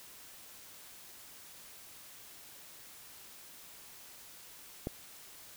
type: click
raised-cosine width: 2 ms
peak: -21 dBFS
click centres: 4.871 s
effects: white hiss -53 dBFS RMS until 5.56 s